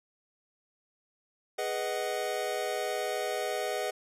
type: chord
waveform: square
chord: G# minor seventh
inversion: none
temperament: equal with one note detuned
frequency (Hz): 415.3 / 493.9 / 622.3 / 745.6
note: G#4 / B4 / D#5 / F#5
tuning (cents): 0 / 0 / 0 / +13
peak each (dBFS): -37 / -37 / -36 / -37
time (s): 1.58-3.91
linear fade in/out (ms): 10
effects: resampled to 32000 Hz